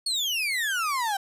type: exponential sweep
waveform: 35% pulse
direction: down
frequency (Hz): 4445 to 766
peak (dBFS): -23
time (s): 0.06-1.17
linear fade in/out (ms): 5
effects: resampled to 32000 Hz